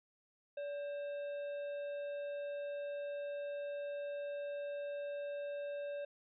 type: harmonic tone with a mistuned harmonic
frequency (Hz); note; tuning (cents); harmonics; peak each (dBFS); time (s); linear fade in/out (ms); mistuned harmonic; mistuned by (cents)
530; C5; +22; 1 / 3 / 5 / 7; -39 / -55 / -58 / -64; 0.57-6.05; 5; 1; +140
effects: none